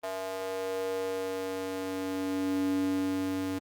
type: tone with high-pass filter sweep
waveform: square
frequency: 94.6 Hz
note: F#2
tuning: 39 cents sharp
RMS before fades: -32 dBFS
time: 0.03-3.59 s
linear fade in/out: 10 ms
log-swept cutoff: 600 to 220 Hz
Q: 4.3
effects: Opus 32 kbps